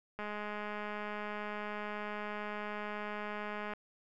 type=click train; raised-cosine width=0.5 ms; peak=-26 dBFS; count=742; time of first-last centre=0.19-3.735 s; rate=209 Hz; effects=none